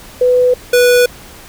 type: tone pair in turn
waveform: sine / square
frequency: 498.3 / 490.6 Hz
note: B4 / B4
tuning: +15 / -12 cents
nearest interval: unison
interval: 27 cents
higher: first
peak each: -7 dBFS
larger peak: neither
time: 0.21-0.54 / 0.73-1.06 s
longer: neither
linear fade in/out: 5 ms
effects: pink hiss -36 dBFS RMS until 1.48 s